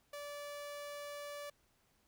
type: tone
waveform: sawtooth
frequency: 580 Hz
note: D5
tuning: 22 cents flat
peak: -40 dBFS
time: 0.13-1.5 s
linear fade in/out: 5 ms
effects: pink hiss -74 dBFS RMS until 2.07 s